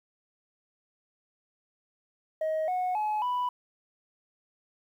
sine tone with pitch steps, 630 / 732.1 / 850.7 / 988.6 Hz, D#5 / F#5 / G#5 / B5, +21 / -19 / +41 / +1 cents, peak -24 dBFS, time 2.41-3.49 s, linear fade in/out 5 ms, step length 270 ms, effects tanh soft clip ceiling -25 dBFS + 10-bit

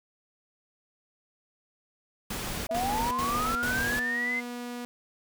pink noise bursts, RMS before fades -34 dBFS, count 4, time 2.3-3.996 s, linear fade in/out 5 ms, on 370 ms, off 72 ms
sine linear sweep, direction up, 637 to 2093 Hz, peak -27 dBFS, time 2.69-4.41 s, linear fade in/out 20 ms
sawtooth tone, 242.7 Hz, B3, 30 cents flat, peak -31 dBFS, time 2.71-4.85 s, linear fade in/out 0 ms
effects none

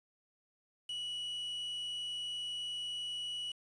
triangle tone with quantisation, 2937 Hz, F#7, 13 cents flat, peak -36 dBFS, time 0.89-3.52 s, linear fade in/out 5 ms, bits 8, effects resampled to 22050 Hz

